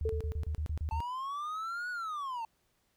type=tone bursts; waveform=sine; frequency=76.5 Hz; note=D#2; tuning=29 cents flat; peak=-31 dBFS; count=9; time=0.01-1.004 s; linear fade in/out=0 ms; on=82 ms; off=32 ms
type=tone with exponential decay; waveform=sine; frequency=441.9 Hz; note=A4; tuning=7 cents sharp; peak=-29 dBFS; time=0.05-0.61 s; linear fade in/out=5 ms; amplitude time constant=120 ms
type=linear two-way sweep; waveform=triangle; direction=up then down; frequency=880 to 1480 to 880 Hz; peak=-33 dBFS; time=0.91-2.45 s; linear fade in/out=2 ms; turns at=1.9 s
effects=pink hiss -74 dBFS RMS until 2.96 s